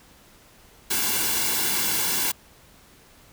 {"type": "noise with comb filter", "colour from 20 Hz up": "white", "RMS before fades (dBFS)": -24, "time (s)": [0.9, 2.32], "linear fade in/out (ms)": 10, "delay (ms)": 1.6, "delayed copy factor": -0.65, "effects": ["pink hiss -53 dBFS RMS until 3.32 s"]}